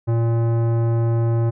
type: tone with tanh clipping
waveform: sine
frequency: 115.7 Hz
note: A#2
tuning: 13 cents flat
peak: -18 dBFS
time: 0.07-1.51 s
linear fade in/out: 20 ms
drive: 16 dB
effects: none